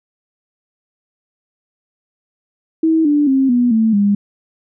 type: tone with pitch steps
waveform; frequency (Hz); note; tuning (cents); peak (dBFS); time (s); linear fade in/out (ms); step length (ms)
sine; 321.8 / 293.4 / 267.5 / 243.9 / 222.3 / 202.7; E4 / D4 / C4 / B3 / A3 / G#3; -42 / -2 / +38 / -21 / +18 / -42; -10; 2.83-4.15; 5; 220
effects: none